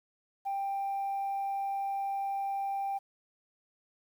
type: tone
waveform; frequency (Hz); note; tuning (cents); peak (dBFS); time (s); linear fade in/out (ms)
sine; 789; G5; +11; -29; 0.45-2.99; 20
effects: tanh soft clip ceiling -28 dBFS + 10-bit